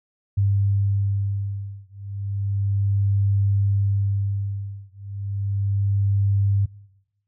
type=beating tone pair; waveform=sine; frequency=99.5 / 99.83 Hz; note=G2 / G2; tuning=+26 / +32 cents; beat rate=0.33 Hz; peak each=-22 dBFS; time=0.37-6.66 s; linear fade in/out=10 ms; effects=noise-tail reverb RT60 1.0 s tail -24 dB re dry